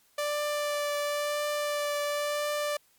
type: tone with vibrato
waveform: sawtooth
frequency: 587.3 Hz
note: D5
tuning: in tune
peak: -24 dBFS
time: 0.18-2.77 s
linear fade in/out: 5 ms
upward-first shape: triangle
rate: 0.96 Hz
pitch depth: 14 cents each way
effects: white hiss -65 dBFS RMS until 2.98 s + MP3 96 kbps